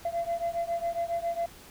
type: beating tone pair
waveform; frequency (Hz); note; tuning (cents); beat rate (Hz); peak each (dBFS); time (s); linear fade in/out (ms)
sine; 678 / 685.3; E5 / F5; +49 / -33; 7.3; -29 / -30; 0.05-1.46; 5
effects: tanh soft clip ceiling -24 dBFS + pink hiss -50 dBFS RMS until 1.7 s